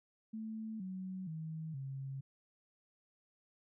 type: tone with pitch steps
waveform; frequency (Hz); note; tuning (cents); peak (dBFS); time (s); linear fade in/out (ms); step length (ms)
sine; 220 / 187.15 / 159.2 / 135.43; A3 / F#3 / D#3 / C#3; 0 / +20 / +40 / -40; -40; 0.33-2.21; 10; 470
effects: none